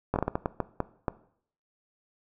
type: slowing click train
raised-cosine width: 1 ms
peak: -12 dBFS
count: 10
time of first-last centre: 0.14-1.082 s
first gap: 20 ms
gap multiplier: 1.39
effects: noise-tail reverb RT60 0.6 s tail -18 dB re dry